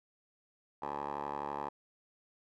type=tone with band-pass filter; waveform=10% pulse; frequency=71.9 Hz; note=D2; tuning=36 cents flat; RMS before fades=-39 dBFS; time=0.82-1.69 s; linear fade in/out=5 ms; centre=820 Hz; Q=6.3; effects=none